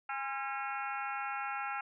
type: harmonic tone with a mistuned harmonic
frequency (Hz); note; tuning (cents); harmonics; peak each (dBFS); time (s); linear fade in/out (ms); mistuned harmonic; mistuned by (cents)
272.6; C#4; -29; 3 / 4 / 5 / 6 / 7 / 8 / 9 / 10; -39 / -48 / -39 / -45 / -51 / -47 / -47 / -49; 0.09-1.81; 5; 4; -77
effects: none